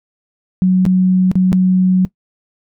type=tone with dropouts; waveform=sine; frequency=185 Hz; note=F#3; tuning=in tune; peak=-8 dBFS; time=0.62-2.05 s; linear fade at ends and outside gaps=0 ms; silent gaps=0.853-0.863 / 1.315-1.355 / 1.52-1.529 s; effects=noise-tail reverb RT60 0.1 s tail -19 dB re dry